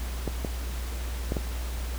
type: clicks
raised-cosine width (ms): 2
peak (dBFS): -15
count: 4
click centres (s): 0.277 / 0.448 / 1.321 / 1.368
effects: added 60 Hz sine -30 dBFS peak until 1.98 s + pink hiss -41 dBFS RMS until 1.98 s